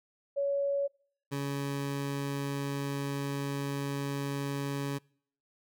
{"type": "tone pair in turn", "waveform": ["sine", "20% pulse"], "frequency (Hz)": [561, 140.25], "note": ["C#5", "C#3"], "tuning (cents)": [21, 21], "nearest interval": "2 octaves", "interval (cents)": 2400, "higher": "first", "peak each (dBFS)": -27, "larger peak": "neither", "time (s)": [[0.36, 0.88], [1.31, 4.99]], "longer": "second", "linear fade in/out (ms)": 20, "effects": ["noise-tail reverb RT60 0.6 s tail -26 dB re dry"]}